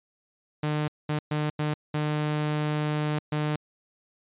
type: tone bursts at uneven times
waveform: sawtooth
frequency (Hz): 150.8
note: D3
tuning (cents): +46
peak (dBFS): -21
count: 6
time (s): 0.63-0.88 / 1.09-1.19 / 1.31-1.5 / 1.59-1.74 / 1.94-3.19 / 3.32-3.56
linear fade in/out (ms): 5
effects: resampled to 8000 Hz